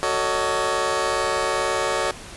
20% pulse chord, D# half-diminished seventh, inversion first, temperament just, 373.4 / 448 / 560 / 622.3 Hz, F#4 / A4 / C#5 / D#5, +16 / +31 / +18 / 0 cents, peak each -23 / -22 / -20 / -23 dBFS, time 0.03-2.11 s, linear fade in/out 0 ms, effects pink hiss -39 dBFS RMS until 2.36 s + resampled to 24000 Hz

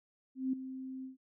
sine tone with ADSR envelope, 261.6 Hz, C4, in tune, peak -28 dBFS, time 0.35-1.17 s, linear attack 180 ms, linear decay 6 ms, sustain -12 dB, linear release 130 ms, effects none

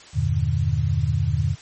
sine chord, E half-diminished seventh, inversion none, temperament just, 82.41 / 98.89 / 118.67 / 148.33 Hz, E2 / G2 / Bb2 / D3, 0 / +16 / +31 / +18 cents, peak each -24 dBFS, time 0.13-1.56 s, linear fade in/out 50 ms, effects white hiss -45 dBFS RMS until 1.61 s + MP3 32 kbps

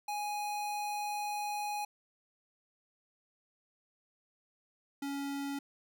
square tone pair in turn, 830.6 / 279.8 Hz, G#5 / C#4, 0 / +16 cents, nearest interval octave + perfect fifth, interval 1884 cents, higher first, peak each -35 / -36 dBFS, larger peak first, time 0.08-1.85 / 5.02-5.59 s, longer first, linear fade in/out 5 ms, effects none

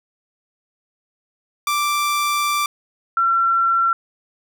sawtooth / sine tone pair in turn, 1174.7 / 1357.3 Hz, D6 / F6, 0 / -50 cents, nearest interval minor third, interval 250 cents, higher second, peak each -14 dBFS, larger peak neither, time 1.67-2.66 / 3.17-3.93 s, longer first, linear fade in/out 2 ms, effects none

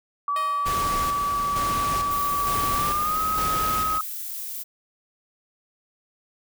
sine tone with pitch glide, 1148 to 1266.4 Hz, D6 to D#6, -40 to +30 cents, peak -22 dBFS, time 0.28-4.01 s, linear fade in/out 2 ms, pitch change +170 cents, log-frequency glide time 2.74-3.2 s
10% pulse tone with exponential decay, 624 Hz, D#5, 5 cents sharp, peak -22 dBFS, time 0.36-1.15 s, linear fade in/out 2 ms, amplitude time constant 170 ms
pink noise with tremolo, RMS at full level -30 dBFS, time 0.65-3.99 s, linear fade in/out 20 ms, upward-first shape square, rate 1.1 Hz, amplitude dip 45%
violet noise, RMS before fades -33 dBFS, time 2.1-4.64 s, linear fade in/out 20 ms
effects none

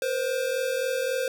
square tone pair together, 479.6 / 523.3 Hz, A#4 / C5, +49 / 0 cents, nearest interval major second, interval 151 cents, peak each -31 / -27 dBFS, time 0.02-1.28 s, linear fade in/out 2 ms, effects none

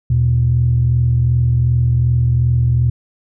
sine tone pair together, 77.9 / 120.56 Hz, D#2 / B2, +3 / -41 cents, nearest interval minor sixth, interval 756 cents, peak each -17 / -11 dBFS, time 0.1-2.9 s, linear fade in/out 5 ms, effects tanh soft clip ceiling -4 dBFS

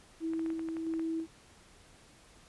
sine tone with tremolo, 325.2 Hz, E4, 23 cents flat, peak -31 dBFS, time 0.2-1.27 s, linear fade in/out 50 ms, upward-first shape square, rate 1.5 Hz, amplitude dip 30%
clicks, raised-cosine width 0.5 ms, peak -32 dBFS, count 9, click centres 0.335 / 0.394 / 0.462 / 0.503 / 0.594 / 0.687 / 0.768 / 0.938 / 0.995 s
effects pink hiss -59 dBFS RMS until 2.48 s + resampled to 24000 Hz

